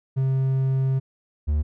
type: tone pair in turn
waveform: triangle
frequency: 133 / 74.48 Hz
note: C3 / D2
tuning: +29 / +25 cents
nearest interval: minor seventh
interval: 1004 cents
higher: first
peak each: -17 dBFS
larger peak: neither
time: 0.16-1 / 1.47-1.63 s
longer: first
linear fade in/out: 20 ms
effects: none